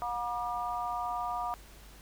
harmonic tone, 240.1 Hz, B3, 49 cents flat, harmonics 3 / 4 / 5, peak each -35 / -36 / -37 dBFS, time 0.02-1.54 s, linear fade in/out 0 ms, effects added 50 Hz sine -52 dBFS peak until 2.01 s + pink hiss -55 dBFS RMS until 2.01 s

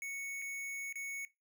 square tone with dropouts, 2217 Hz, C#7, in tune, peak -40 dBFS, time 0.02-1.25 s, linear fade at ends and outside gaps 1 ms, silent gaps 0.418-0.421 / 0.926-0.956 s, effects noise-tail reverb RT60 0.2 s tail -18 dB re dry

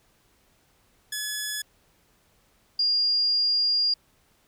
10% pulse / sine tone pair in turn, 1704 / 4820 Hz, G#6 / D8, +44 / +44 cents, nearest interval octave + tritone, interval 1800 cents, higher second, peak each -20 dBFS, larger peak neither, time 1.12-1.62 / 2.79-3.94 s, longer second, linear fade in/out 5 ms, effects pink hiss -64 dBFS RMS until 4.47 s

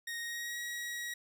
sawtooth tone with pitch glide, 1864.7 to 1907.2 Hz, A#6 to A#6, 0 to +39 cents, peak -34 dBFS, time 0.07-1.14 s, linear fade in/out 5 ms, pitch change +39 cents, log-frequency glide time 0.2-0.59 s, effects none

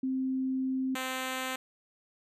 sine / 5% pulse tone pair in turn, 261.9 / 259.3 Hz, C4 / C4, +2 / -15 cents, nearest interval unison, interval 17 cents, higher first, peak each -28 / -21 dBFS, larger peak second, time 0.03-0.95 / 0.95-1.56 s, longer first, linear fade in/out 5 ms, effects resampled to 32000 Hz

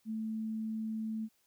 sine tone, 220 Hz, A3, in tune, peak -34 dBFS, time 0.05-1.29 s, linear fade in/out 50 ms, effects white hiss -73 dBFS RMS until 1.46 s

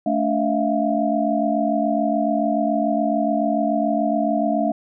sine tone cluster, 218.8 / 288.5 / 651 / 698 Hz, A3 / D4 / E5 / F5, -9 / -31 / -22 / -1 cents, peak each -23 dBFS, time 0.06-4.72 s, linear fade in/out 5 ms, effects none

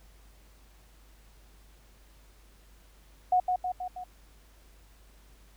sine tone with echo, 730 Hz, F#5, 24 cents flat, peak -20 dBFS, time 3.32-3.4 s, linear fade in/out 5 ms, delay 160 ms, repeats 4, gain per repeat -4 dB, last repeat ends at 4.04 s, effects added 50 Hz sine -55 dBFS peak until 5.56 s + pink hiss -62 dBFS RMS until 5.56 s

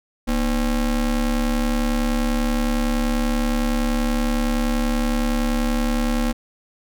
square ring-modulated tone, 136.3 Hz, C#3, 29 cents flat, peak -16 dBFS, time 0.27-6.33 s, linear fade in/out 20 ms, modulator 101 Hz, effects none

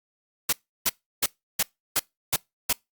white noise bursts, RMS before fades -22 dBFS, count 7, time 0.49-2.729 s, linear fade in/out 5 ms, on 37 ms, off 330 ms, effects noise-tail reverb RT60 0.2 s tail -25 dB re dry + Opus 48 kbps

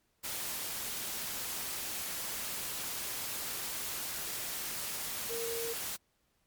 sine tone in noise, 463.1 Hz, A#4, 11 cents flat, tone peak -36 dBFS, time 5.29-5.74 s, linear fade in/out 20 ms, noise white, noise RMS -38 dBFS, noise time 0.23-5.97 s, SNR -1 dB, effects pink hiss -75 dBFS RMS until 6.46 s + MP3 96 kbps

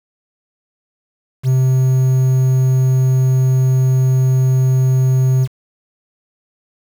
triangle tone with quantisation, 130 Hz, C3, 11 cents flat, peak -8 dBFS, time 1.43-5.48 s, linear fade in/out 50 ms, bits 6, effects none

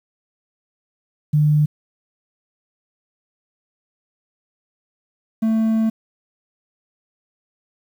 sine / triangle tone pair in turn, 150 / 222.1 Hz, D3 / A3, +37 / +16 cents, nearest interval perfect fifth, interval 679 cents, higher second, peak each -12 / -13 dBFS, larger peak first, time 1.33-1.66 / 5.42-5.9 s, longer second, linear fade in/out 10 ms, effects 8-bit

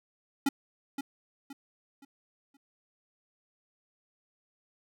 square tone with echo, 277.2 Hz, C#4, in tune, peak -24 dBFS, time 0.46-0.49 s, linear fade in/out 5 ms, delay 520 ms, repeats 4, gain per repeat -9 dB, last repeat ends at 2.57 s, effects none

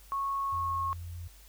sine tone with pitch glide, 1101 to 1089 Hz, C#6 to C#6, -12 to -31 cents, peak -29 dBFS, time 0.12-0.93 s, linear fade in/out 0 ms, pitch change -19 cents, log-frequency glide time 0.43-0.82 s
sine tone, 86.1 Hz, F2, 24 cents flat, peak -38 dBFS, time 0.52-1.28 s, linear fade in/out 10 ms
effects added 50 Hz sine -53 dBFS peak until 1.48 s + white hiss -58 dBFS RMS until 1.48 s

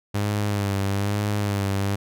sawtooth tone with vibrato, 101.1 Hz, G#2, 46 cents flat, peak -18 dBFS, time 0.14-1.96 s, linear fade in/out 10 ms, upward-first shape sine, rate 1.1 Hz, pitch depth 49 cents each way, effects none

